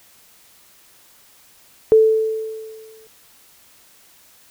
sine tone with exponential decay, 440 Hz, A4, in tune, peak -6 dBFS, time 1.92-3.07 s, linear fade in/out 0 ms, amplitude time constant 250 ms, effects white hiss -51 dBFS RMS until 4.5 s

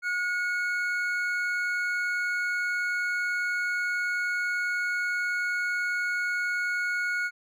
triangle tone pair together, 1444.4 / 2206 Hz, F#6 / C#7, -42 / -9 cents, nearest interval perfect fifth, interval 733 cents, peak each -25 / -31 dBFS, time 0.02-7.31 s, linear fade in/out 50 ms, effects none

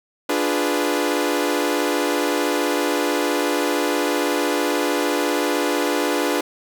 sawtooth chord, D diminished seventh, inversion none, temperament equal, 293.7 / 349.2 / 415.3 / 493.9 Hz, D4 / F4 / Ab4 / Cb5, 0 / 0 / 0 / 0 cents, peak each -19 / -21 / -22 / -21 dBFS, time 0.29-6.41 s, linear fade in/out 5 ms, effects none

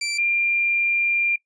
20% pulse / sine tone pair in turn, 2343 / 2389 Hz, D7 / D7, -5 / +29 cents, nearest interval unison, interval 34 cents, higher second, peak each -19 / -18 dBFS, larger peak second, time 0.01-0.18 / 0.18-1.36 s, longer second, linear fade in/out 5 ms, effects noise-tail reverb RT60 0.1 s tail -20 dB re dry + resampled to 22050 Hz

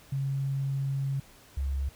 sine tone pair in turn, 136.8 / 68.4 Hz, C#3 / C#2, -23 / -23 cents, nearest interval octave, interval 1200 cents, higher first, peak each -27 dBFS, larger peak neither, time 0.12-1.2 / 1.57-1.89 s, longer first, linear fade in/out 5 ms, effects pink hiss -55 dBFS RMS until 1.95 s

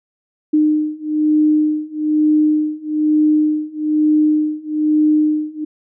sine beating tone pair, 304.5 / 305.6 Hz, D#4 / D#4, -37 / -31 cents, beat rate 1.1 Hz, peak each -16 / -15 dBFS, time 0.53-5.65 s, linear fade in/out 10 ms, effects none

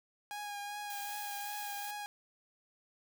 sawtooth tone with vibrato, 821 Hz, G#5, 20 cents flat, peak -36 dBFS, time 0.31-2.06 s, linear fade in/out 0 ms, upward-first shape triangle, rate 2.6 Hz, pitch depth 23 cents each way
blue noise, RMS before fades -46 dBFS, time 0.9-1.91 s, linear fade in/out 2 ms
effects none

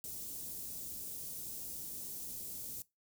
white band-stop noise, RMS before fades -44 dBFS, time 0.04-2.82 s, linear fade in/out 0 ms, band 350 to 7400 Hz, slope 12 dB/octave, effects noise-tail reverb RT60 0.2 s tail -20 dB re dry

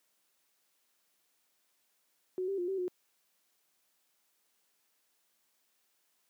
sine tone with pitch steps, 369.3 / 391.8 / 353.1 / 384.9 / 361.6 Hz, F#4 / G4 / F4 / G4 / F#4, -3 / -1 / +19 / -32 / -40 cents, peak -31 dBFS, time 2.38-2.88 s, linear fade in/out 0 ms, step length 100 ms, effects white hiss -75 dBFS RMS until 6.29 s + high-pass 200 Hz 12 dB/octave

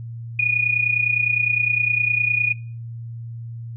sine tone with amplitude modulation, 2455 Hz, D#7, 24 cents flat, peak -13 dBFS, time 0.39-2.53 s, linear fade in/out 5 ms, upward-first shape sine, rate 29.8 Hz, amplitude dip 70%, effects noise-tail reverb RT60 0.4 s tail -20 dB re dry + added 116 Hz sine -30 dBFS peak until 3.76 s

